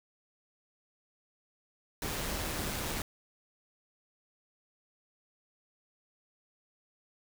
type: noise with amplitude modulation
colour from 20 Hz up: pink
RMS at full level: -34 dBFS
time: 2.02-3.02 s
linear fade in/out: 2 ms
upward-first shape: sine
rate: 154 Hz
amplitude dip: 35%
effects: none